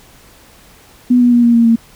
sine tone with pitch steps, 246.9 / 243.2 / 239.6 / 236 / 232.5 / 229 Hz, B3 / B3 / A#3 / A#3 / A#3 / A#3, 0 / -26 / +48 / +22 / -4 / -31 cents, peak -6 dBFS, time 1.1-1.76 s, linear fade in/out 10 ms, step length 110 ms, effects pink hiss -44 dBFS RMS until 1.95 s

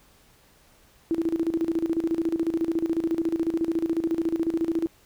sine tone with tremolo, 329.6 Hz, E4, in tune, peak -20 dBFS, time 1.11-4.87 s, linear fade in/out 0 ms, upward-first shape square, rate 14 Hz, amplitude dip 75%, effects pink hiss -58 dBFS RMS until 5.05 s

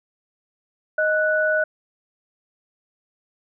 sine tone pair together, 622.3 / 1480.1 Hz, D#5 / F#6, 0 / 0 cents, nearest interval octave + minor third, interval 1500 cents, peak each -20 dBFS, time 0.98-1.64 s, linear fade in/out 5 ms, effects none

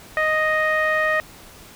sawtooth tone with low-pass filter, 622.3 Hz, D#5, in tune, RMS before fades -20 dBFS, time 0.17-1.2 s, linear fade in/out 0 ms, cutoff 1900 Hz, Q 4.3, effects pink hiss -44 dBFS RMS until 1.75 s

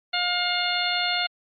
harmonic tone, 711 Hz, F5, 31 cents sharp, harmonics 1 / 2 / 3 / 4 / 5 / 6, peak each -29 / -29 / -29 / -29 / -29 / -29 dBFS, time 0.13-1.27 s, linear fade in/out 10 ms, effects MP3 32 kbps

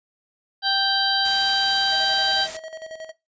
harmonic tone, 784 Hz, G5, in tune, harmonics 1 / 2 / 4 / 5 / 6, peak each -25 / -25 / -25 / -25 / -25 dBFS, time 0.62-2.48 s, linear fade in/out 50 ms
white noise, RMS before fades -34 dBFS, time 1.25-2.57 s, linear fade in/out 2 ms
square tone with tremolo, 639 Hz, D#5, 46 cents sharp, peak -33 dBFS, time 1.91-3.12 s, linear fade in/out 20 ms, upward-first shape square, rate 11 Hz, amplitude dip 65%
effects noise-tail reverb RT60 0.2 s tail -18 dB re dry + resampled to 16000 Hz

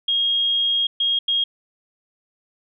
sine tone bursts at uneven times, 3260 Hz, G#7, 33 cents flat, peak -17 dBFS, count 3, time 0.08-0.87 / 1-1.19 / 1.28-1.44 s, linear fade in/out 5 ms, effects none

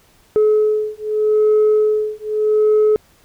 sine beating tone pair, 427.1 / 427.92 Hz, G#4 / A4, +48 / -48 cents, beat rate 0.82 Hz, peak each -14 dBFS, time 0.36-2.96 s, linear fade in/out 0 ms, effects tanh soft clip ceiling -8 dBFS + pink hiss -53 dBFS RMS until 3.24 s

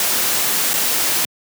white noise with dropouts, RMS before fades -18 dBFS, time 0-1.25 s, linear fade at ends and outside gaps 1 ms, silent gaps 0.734-0.739 s, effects high-pass 150 Hz 12 dB/octave

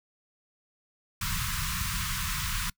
pink band-stop noise, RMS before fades -31 dBFS, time 1.21-2.7 s, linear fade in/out 5 ms, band 200 to 980 Hz, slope 96 dB/octave, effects noise-tail reverb RT60 0.1 s tail -25 dB re dry

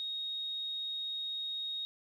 sine tone, 3744 Hz, A#7, 7 cents sharp, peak -35 dBFS, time 0-1.85 s, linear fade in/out 0 ms, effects 11-bit

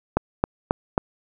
click train, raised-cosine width 1 ms, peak -4 dBFS, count 4, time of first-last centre 0.17-0.979 s, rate 3.71 Hz, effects none

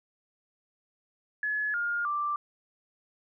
sine tone with pitch steps, 1703 / 1415.6 / 1176.7 Hz, G#6 / F6 / D6, +43 / +23 / +3 cents, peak -27 dBFS, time 1.43-2.36 s, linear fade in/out 2 ms, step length 310 ms, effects none

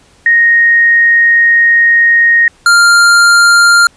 sine / square tone pair in turn, 1864.7 / 1396.9 Hz, A#6 / F6, 0 / 0 cents, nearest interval perfect fourth, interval 500 cents, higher first, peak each -4 dBFS, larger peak neither, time 0.26-2.48 / 2.66-3.87 s, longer first, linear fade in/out 2 ms, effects pink hiss -46 dBFS RMS until 3.96 s + resampled to 22050 Hz

